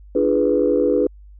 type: chord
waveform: sine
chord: D diminished seventh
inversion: none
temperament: equal with one note detuned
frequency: 293.7 / 343 / 415.3 / 493.9 Hz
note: D4 / F4 / Ab4 / Cb5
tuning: 0 / -31 / 0 / 0 cents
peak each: -20 / -22 / -19 / -18 dBFS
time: 0.15-1.07 s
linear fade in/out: 5 ms
effects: tanh soft clip ceiling -5 dBFS + added 50 Hz sine -40 dBFS peak until 1.39 s